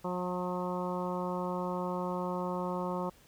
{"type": "harmonic tone", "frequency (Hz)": 180, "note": "F#3", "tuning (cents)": -47, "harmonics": [1, 2, 3, 4, 5, 6, 7], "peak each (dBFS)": [-36, -39, -38, -45, -39, -41, -46], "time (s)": [0.04, 3.1], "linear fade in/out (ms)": 10, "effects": ["pink hiss -61 dBFS RMS until 3.27 s"]}